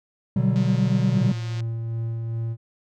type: chord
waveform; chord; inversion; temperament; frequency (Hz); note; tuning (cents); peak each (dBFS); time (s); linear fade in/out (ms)
triangle; G major seventh; first; equal with one note detuned; 123.47 / 146.83 / 187.47 / 196; B2 / D3 / F#3 / G3; 0 / 0 / +23 / 0; -20 / -23 / -21 / -23; 0.36-1.32; 5
type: click train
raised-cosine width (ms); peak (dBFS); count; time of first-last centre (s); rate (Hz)
0.2; -24; 188; 0.56-1.605; 179
type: tone with tremolo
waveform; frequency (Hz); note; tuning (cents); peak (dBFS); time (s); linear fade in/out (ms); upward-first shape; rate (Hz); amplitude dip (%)
triangle; 114.5; A#2; -31; -22; 1.12-2.57; 50; sine; 2.5; 25
effects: none